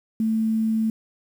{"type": "tone with quantisation", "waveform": "sine", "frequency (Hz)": 221.4, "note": "A3", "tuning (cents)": 11, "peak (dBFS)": -19, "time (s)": [0.2, 0.9], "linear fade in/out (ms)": 2, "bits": 8, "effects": []}